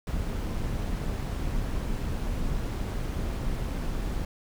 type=noise with amplitude modulation; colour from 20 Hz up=brown; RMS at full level=-28 dBFS; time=0.07-4.25 s; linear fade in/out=2 ms; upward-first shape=sine; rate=206 Hz; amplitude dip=40%; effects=none